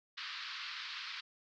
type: band-pass noise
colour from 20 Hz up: white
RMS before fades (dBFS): -44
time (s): 0.17-1.21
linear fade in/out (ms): 10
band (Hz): 1100 to 4700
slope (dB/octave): 48
effects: none